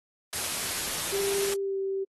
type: noise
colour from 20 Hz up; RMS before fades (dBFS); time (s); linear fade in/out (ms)
white; -31; 0.33-1.54; 2
type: tone with pitch glide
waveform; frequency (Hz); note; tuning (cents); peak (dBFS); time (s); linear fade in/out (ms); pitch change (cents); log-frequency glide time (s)
sine; 396.9 to 388.1; G4 to G4; +22 to -17; -27; 1.12-2.05; 20; -39; 1.52-1.78
effects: AAC 32 kbps